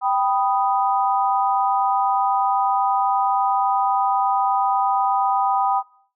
sine chord, G augmented, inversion none, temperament equal, 784 / 987.8 / 1244.5 Hz, G5 / B5 / D#6, 0 / 0 / 0 cents, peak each -19 / -22 / -24 dBFS, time 0.01-5.83 s, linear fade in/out 50 ms, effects noise-tail reverb RT60 0.5 s tail -19 dB re dry

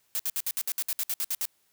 blue noise bursts, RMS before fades -29 dBFS, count 13, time 0.15-1.454 s, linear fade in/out 0 ms, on 44 ms, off 61 ms, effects white hiss -69 dBFS RMS until 1.72 s

